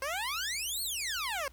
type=exponential two-way sweep; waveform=15% pulse; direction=up then down; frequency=521 to 4459 to 521 Hz; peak=-26 dBFS; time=0.02-1.48 s; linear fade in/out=2 ms; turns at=0.82 s; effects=added 60 Hz sine -55 dBFS peak until 1.52 s + pink hiss -62 dBFS RMS until 1.52 s